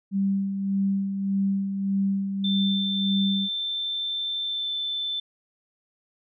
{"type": "tone with tremolo", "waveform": "sine", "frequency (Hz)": 196, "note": "G3", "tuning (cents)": 0, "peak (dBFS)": -20, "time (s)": [0.11, 3.49], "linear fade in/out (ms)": 50, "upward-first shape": "sine", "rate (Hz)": 1.7, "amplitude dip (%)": 50}
{"type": "tone with pitch glide", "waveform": "sine", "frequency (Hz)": [3554, 3531], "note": ["A7", "A7"], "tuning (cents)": [17, 5], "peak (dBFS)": -26, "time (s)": [2.44, 5.2], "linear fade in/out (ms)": 5, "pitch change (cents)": -12, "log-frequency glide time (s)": [4.44, 4.72]}
{"effects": []}